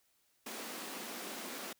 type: high-pass noise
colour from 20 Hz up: pink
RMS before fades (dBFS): -44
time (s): 0.46-1.73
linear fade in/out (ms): 5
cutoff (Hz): 200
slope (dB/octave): 48
effects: white hiss -74 dBFS RMS until 1.79 s